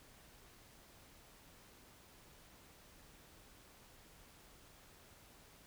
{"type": "silence", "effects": ["pink hiss -62 dBFS RMS until 5.66 s"]}